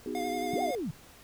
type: chord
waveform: sine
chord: G# minor seventh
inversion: first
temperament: just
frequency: 249.2 / 311.5 / 373.8 / 415.3 Hz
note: B3 / D#4 / F#4 / G#4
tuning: +16 / +2 / +18 / 0 cents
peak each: -38 dBFS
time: 0.06-0.71 s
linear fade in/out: 2 ms
type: tone with vibrato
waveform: square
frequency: 707 Hz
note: F5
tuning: 21 cents sharp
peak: -34 dBFS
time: 0.15-0.75 s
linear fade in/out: 0 ms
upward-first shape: sine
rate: 11 Hz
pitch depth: 28 cents each way
type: linear two-way sweep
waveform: sine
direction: up then down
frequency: 98.9 to 784 to 123.2 Hz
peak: -31 dBFS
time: 0.53-0.91 s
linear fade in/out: 5 ms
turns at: 0.61 s
effects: pink hiss -54 dBFS RMS until 1.23 s